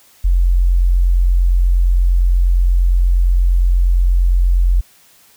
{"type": "tone", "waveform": "sine", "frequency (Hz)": 44.28, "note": "F1", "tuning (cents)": 25, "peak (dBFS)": -9, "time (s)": [0.24, 4.81], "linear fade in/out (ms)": 10, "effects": ["white hiss -49 dBFS RMS until 5.36 s"]}